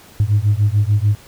sine beating tone pair, 100.6 / 107.4 Hz, G2 / A2, +45 / -41 cents, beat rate 6.8 Hz, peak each -14 dBFS, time 0.2-1.15 s, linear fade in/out 0 ms, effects tanh soft clip ceiling -7 dBFS + pink hiss -44 dBFS RMS until 1.27 s

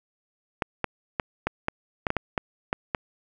clicks, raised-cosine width 0.5 ms, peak -9 dBFS, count 11, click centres 0.622 / 0.843 / 1.198 / 1.47 / 1.684 / 2.068 / 2.104 / 2.167 / 2.378 / 2.729 / 2.948 s, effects none

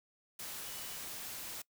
sine tone in noise, 2960 Hz, F#7, in tune, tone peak -55 dBFS, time 0.66-0.97 s, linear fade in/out 5 ms, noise white, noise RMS -44 dBFS, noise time 0.39-1.62 s, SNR -14 dB, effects noise-tail reverb RT60 0.1 s tail -22 dB re dry

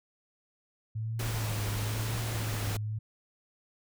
sine tone with vibrato, 108.9 Hz, A2, 17 cents flat, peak -31 dBFS, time 0.95-2.99 s, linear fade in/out 10 ms, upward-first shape triangle, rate 1 Hz, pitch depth 85 cents each way
pink noise, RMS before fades -37 dBFS, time 1.19-2.77 s, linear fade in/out 5 ms
effects none

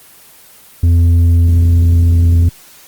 sine tone with tanh clipping, 85 Hz, F2, 46 cents flat, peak -7 dBFS, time 0.83-2.49 s, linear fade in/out 5 ms, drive 5 dB, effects white hiss -41 dBFS RMS until 2.87 s + Opus 24 kbps

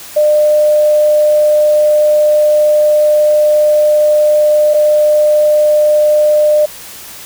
sine tone pair in turn, 602 / 602 Hz, D5 / D5, +43 / +43 cents, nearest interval unison, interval 0 cents, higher neither, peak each -6 dBFS, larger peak neither, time 0.16-4.74 / 4.74-6.66 s, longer first, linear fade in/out 10 ms, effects white hiss -31 dBFS RMS until 7.25 s

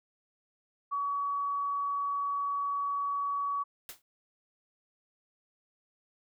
sine tone, 1132 Hz, C#6, 36 cents sharp, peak -29 dBFS, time 0.91-3.64 s, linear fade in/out 20 ms
white noise with exponential decay, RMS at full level -39 dBFS, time 3.89-4.02 s, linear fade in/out 1 ms, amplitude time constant 28 ms
effects none

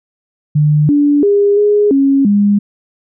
sine tone with pitch steps, 149.8 / 290 / 405.5 / 414.5 / 274.7 / 203.8 Hz, D3 / D4 / G#4 / G#4 / C#4 / G#3, +35 / -22 / -41 / -3 / -16 / -32 cents, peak -7 dBFS, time 0.55-2.59 s, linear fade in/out 10 ms, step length 340 ms, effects none

